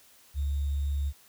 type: tone with sample-and-hold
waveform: sine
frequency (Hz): 70.9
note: C#2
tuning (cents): +40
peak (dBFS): -26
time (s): 0.34-1.13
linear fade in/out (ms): 50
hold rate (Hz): 3675
effects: white hiss -58 dBFS RMS until 1.28 s